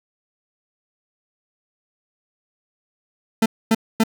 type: tone bursts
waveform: 40% pulse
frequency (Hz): 223.2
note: A3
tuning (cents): +25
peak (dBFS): -12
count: 3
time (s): 3.42-4.037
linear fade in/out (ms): 5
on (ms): 39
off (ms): 250
effects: none